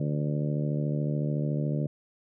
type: harmonic tone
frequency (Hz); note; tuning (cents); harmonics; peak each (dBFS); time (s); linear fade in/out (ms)
73.8; D2; +9; 2 / 3 / 4 / 5 / 6 / 7 / 8; -27 / -34 / -36 / -40 / -43 / -41 / -40; 0-1.87; 5
effects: none